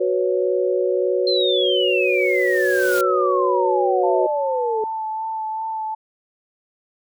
sine chord, F# suspended fourth, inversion none, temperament just, 370 / 493.3 / 555 Hz, F#4 / B4 / C#5, 0 / -2 / +2 cents, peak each -20 / -22 / -22 dBFS, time 0-4.27 s, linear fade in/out 10 ms
sine exponential sweep, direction down, 4186 to 425.8 Hz, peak -20 dBFS, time 1.27-4.84 s, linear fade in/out 2 ms
white noise with exponential growth, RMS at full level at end -29 dBFS, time 1.4-3.01 s, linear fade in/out 2 ms, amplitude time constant 350 ms
sine tone with vibrato, 880 Hz, A5, in tune, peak -23 dBFS, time 4.03-5.95 s, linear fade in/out 10 ms, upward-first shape sine, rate 2.6 Hz, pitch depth 18 cents each way
effects none

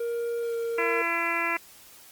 triangle tone with pitch glide, 469.4 to 463.5 Hz, A#4 to A#4, +12 to -10 cents, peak -25 dBFS, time 0-1.02 s, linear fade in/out 5 ms, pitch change -22 cents, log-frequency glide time 0.42-0.55 s
harmonic tone, 337.5 Hz, E4, 41 cents sharp, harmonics 1 / 2 / 3 / 4 / 5 / 6 / 7 / 8, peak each -36 / -36 / -32 / -33 / -34 / -31 / -30 / -36 dBFS, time 0.78-1.57 s, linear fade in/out 5 ms
effects white hiss -51 dBFS RMS until 2.11 s + Opus 32 kbps

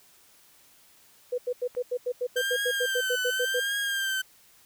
sine tone bursts, 493.9 Hz, B4, in tune, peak -25 dBFS, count 16, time 1.32-3.602 s, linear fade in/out 10 ms, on 62 ms, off 86 ms
click, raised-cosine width 0.5 ms, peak -32 dBFS, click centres 1.75 s
30% pulse tone with vibrato, 1568 Hz, G6, in tune, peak -24 dBFS, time 2.36-4.22 s, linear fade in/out 10 ms, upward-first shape triangle, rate 0.88 Hz, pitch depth 79 cents each way
effects white hiss -58 dBFS RMS until 4.65 s

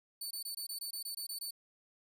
20% pulse tone bursts, 4507 Hz, C#8, 28 cents sharp, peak -33 dBFS, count 11, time 0.21-1.508 s, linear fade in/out 5 ms, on 98 ms, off 22 ms, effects none

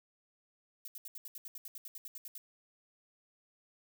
violet noise bursts, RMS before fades -45 dBFS, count 16, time 0.85-2.38 s, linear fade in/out 2 ms, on 30 ms, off 70 ms, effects none

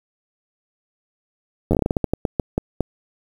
slowing click train, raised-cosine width 2 ms, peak -5 dBFS, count 16, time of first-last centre 1.71-2.807 s, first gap 10 ms, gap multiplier 1.25, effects 7-bit

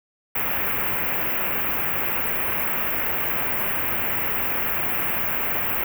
white band-stop noise, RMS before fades -24 dBFS, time 0.35-5.84 s, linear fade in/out 5 ms, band 2700 to 14000 Hz, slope 48 dB/octave, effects none

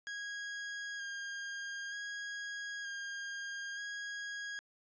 40% pulse tone with vibrato, 1630 Hz, G#6, 33 cents flat, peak -39 dBFS, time 0.07-4.59 s, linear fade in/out 0 ms, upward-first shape square, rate 0.54 Hz, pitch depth 17 cents each way, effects resampled to 16000 Hz

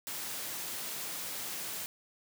white high-pass noise, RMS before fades -39 dBFS, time 0.07-1.86 s, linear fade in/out 0 ms, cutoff 100 Hz, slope 48 dB/octave, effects none

